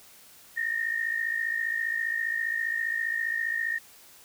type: tone pair together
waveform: sine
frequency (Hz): 1805 / 1860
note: A6 / A#6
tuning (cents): +44 / -4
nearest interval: minor second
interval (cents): 52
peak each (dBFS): -31 / -28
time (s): 0.56-3.79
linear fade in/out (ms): 20
effects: white hiss -53 dBFS RMS until 4.24 s